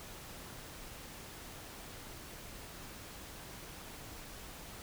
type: silence
effects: pink hiss -49 dBFS RMS until 4.82 s